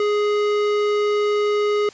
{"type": "tone with tanh clipping", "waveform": "sine", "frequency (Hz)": 416.2, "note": "G#4", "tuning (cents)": 4, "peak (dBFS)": -19, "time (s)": [0, 1.89], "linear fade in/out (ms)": 2, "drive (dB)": 18, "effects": ["white hiss -45 dBFS RMS until 1.93 s", "resampled to 16000 Hz"]}